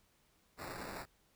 white noise with sample-and-hold, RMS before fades -45 dBFS, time 0.57-1.06 s, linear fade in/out 50 ms, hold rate 3150 Hz, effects pink hiss -72 dBFS RMS until 1.35 s

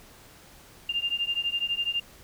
sine beating tone pair, 2794 / 2806 Hz, F7 / F7, 0 / +8 cents, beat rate 12 Hz, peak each -29 dBFS, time 0.89-2 s, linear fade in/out 5 ms, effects pink hiss -52 dBFS RMS until 2.23 s

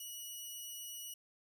10% pulse tone, 2923 Hz, F#7, 22 cents flat, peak -36 dBFS, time 0-1.14 s, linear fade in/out 5 ms, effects none

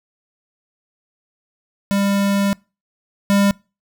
square tone pair in turn, 199.3 / 200 Hz, G3 / G3, +29 / +35 cents, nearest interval unison, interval 6 cents, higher second, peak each -16 / -13 dBFS, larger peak second, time 1.91-2.53 / 3.3-3.51 s, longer first, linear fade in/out 0 ms, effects noise-tail reverb RT60 0.3 s tail -25 dB re dry

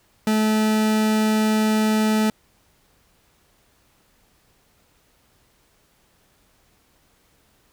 40% pulse tone, 216.5 Hz, A3, 28 cents flat, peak -16 dBFS, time 0.27-2.3 s, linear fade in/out 2 ms, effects pink hiss -61 dBFS RMS until 7.72 s

